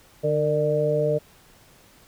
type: harmonic tone with a mistuned harmonic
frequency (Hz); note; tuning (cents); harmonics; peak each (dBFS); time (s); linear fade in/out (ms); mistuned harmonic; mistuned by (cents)
149.5; D3; +31; 1 / 2 / 3 / 4; -26 / -35 / -23 / -23; 0.23-1.19; 20; 3; +33
effects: pink hiss -54 dBFS RMS until 2.07 s